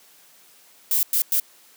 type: noise bursts at uneven times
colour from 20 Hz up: violet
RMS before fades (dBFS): -20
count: 3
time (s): 0.91-1.03 / 1.13-1.22 / 1.32-1.4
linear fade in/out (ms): 2
effects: white hiss -53 dBFS RMS until 1.76 s + high-pass 200 Hz 12 dB/octave